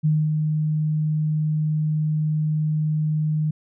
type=tone with ADSR envelope; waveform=sine; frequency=153.9 Hz; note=D#3; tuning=19 cents flat; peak=-15 dBFS; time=0.03-3.51 s; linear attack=24 ms; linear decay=240 ms; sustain=-4 dB; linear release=7 ms; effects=none